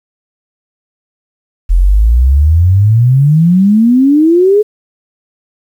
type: exponential sweep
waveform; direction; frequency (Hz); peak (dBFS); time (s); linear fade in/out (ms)
sine; up; 41.2 to 431.1; -4; 1.69-4.63; 20
effects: 7-bit